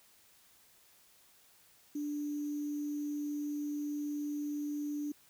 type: tone with sample-and-hold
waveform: sine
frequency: 293.7 Hz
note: D4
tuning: in tune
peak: -34 dBFS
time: 1.95-5.12 s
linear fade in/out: 5 ms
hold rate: 6300 Hz
effects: white hiss -64 dBFS RMS until 5.29 s